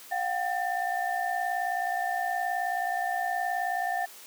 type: tone cluster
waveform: sine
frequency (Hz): 712 / 771 / 1791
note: F5 / G5 / A6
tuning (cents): +33 / -29 / +30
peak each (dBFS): -30 / -31 / -33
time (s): 0.11-4.06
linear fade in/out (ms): 10
effects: white hiss -48 dBFS RMS until 4.26 s + high-pass 300 Hz 12 dB/octave